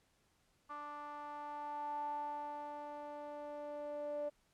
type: tone with band-pass filter sweep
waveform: sawtooth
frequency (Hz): 293.7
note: D4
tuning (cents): 0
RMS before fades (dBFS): -44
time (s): 0.69-4.3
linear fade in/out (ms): 20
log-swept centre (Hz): 1100 to 610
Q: 9.7
effects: pink hiss -75 dBFS RMS until 4.53 s + low-pass 11000 Hz 12 dB/octave